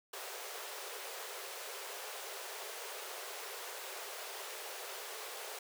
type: high-pass noise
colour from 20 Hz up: pink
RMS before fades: -45 dBFS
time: 0.13-5.59 s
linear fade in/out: 5 ms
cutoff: 380 Hz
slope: 96 dB/octave
effects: none